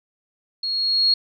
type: tone with level ramp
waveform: sine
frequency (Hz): 4300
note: C8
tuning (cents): +47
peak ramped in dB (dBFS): -23 to -13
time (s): 0.63-1.14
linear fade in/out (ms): 5
effects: none